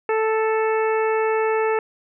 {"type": "harmonic tone", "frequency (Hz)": 440, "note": "A4", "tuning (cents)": 0, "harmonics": [1, 2, 3, 4, 5, 6], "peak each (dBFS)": [-19, -25, -29, -31, -33, -35], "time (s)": [0.09, 1.79], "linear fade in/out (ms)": 2, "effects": []}